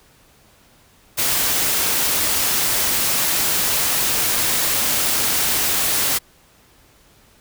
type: noise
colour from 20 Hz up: white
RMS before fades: -19 dBFS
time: 1.17-6.19 s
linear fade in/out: 20 ms
effects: pink hiss -53 dBFS RMS until 7.4 s